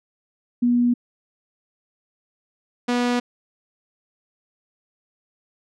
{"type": "tone pair in turn", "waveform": ["sine", "sawtooth"], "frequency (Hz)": [242.1, 243.8], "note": ["B3", "B3"], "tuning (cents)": [-34, -22], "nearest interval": "unison", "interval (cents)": 12, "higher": "second", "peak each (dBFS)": -15, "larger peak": "neither", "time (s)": [[0.62, 0.94], [2.88, 3.2]], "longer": "neither", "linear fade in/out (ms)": 10, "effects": ["low-pass 6000 Hz 12 dB/octave"]}